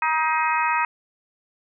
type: harmonic tone with a mistuned harmonic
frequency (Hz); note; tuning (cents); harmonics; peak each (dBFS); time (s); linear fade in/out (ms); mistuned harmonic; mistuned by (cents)
315.8; D#4; +26; 3 / 4 / 5 / 6 / 7 / 8; -22 / -25 / -30 / -29 / -33 / -27; 0.02-0.85; 2; 7; -64
effects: none

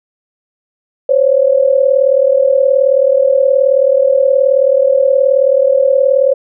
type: tone pair together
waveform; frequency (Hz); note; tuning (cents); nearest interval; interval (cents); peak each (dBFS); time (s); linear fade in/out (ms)
sine; 520 / 558.8; C5 / C#5; -11 / +14; minor second; 125; -10; 1.09-6.34; 5
effects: none

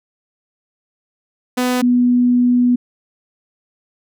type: tone pair in turn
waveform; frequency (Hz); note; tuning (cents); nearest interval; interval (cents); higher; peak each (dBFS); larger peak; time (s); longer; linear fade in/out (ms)
sawtooth / sine; 250 / 245.6; B3 / B3; +21 / -9; unison; 30; first; -11 / -10; second; 1.57-1.82 / 1.82-2.76; second; 10
effects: none

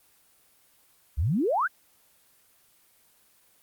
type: exponential sweep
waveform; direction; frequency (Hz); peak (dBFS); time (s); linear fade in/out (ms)
sine; up; 62.4 to 1686; -22; 1.17-1.68; 20
effects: white hiss -62 dBFS RMS until 3.62 s + Opus 24 kbps

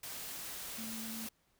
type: tone in noise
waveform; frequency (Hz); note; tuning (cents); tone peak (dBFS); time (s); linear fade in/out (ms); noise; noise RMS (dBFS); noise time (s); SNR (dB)
sine; 224; A3; +31; -43; 0.78-1.27; 5; white; -44; 0.03-1.29; -2
effects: pink hiss -74 dBFS RMS until 1.59 s

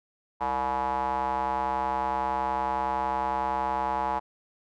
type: tone with band-pass filter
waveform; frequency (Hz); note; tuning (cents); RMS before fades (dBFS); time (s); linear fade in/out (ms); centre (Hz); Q
square; 65.41; C2; 0; -28; 0.4-4.2; 20; 900; 6.7
effects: none

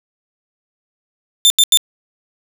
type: tone bursts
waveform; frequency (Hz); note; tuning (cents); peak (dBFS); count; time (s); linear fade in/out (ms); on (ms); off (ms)
sawtooth; 3569; A7; +24; -4; 3; 1.45-1.773; 0; 51; 85
effects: none

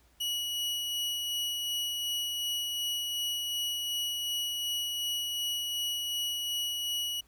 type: tone with tremolo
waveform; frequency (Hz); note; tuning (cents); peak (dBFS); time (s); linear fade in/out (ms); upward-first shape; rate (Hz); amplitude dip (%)
40% pulse; 2925; F#7; -21; -29; 0.2-7.21; 10; sine; 2.7; 25
effects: added 60 Hz sine -64 dBFS peak until 7.27 s + pink hiss -66 dBFS RMS until 7.27 s

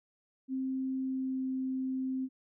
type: tone with pitch glide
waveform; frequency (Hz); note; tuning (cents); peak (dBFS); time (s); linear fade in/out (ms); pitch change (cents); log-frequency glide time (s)
sine; 263 to 261.3; C4 to C4; +9 to -2; -31; 0.48-2.29; 50; -11; 0.99-1.47
effects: none

